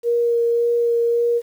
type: tone with vibrato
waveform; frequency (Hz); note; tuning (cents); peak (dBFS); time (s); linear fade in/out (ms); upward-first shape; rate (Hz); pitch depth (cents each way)
sine; 470.7; A#4; +17; -15; 0.03-1.42; 50; sine; 1.8; 10
effects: 8-bit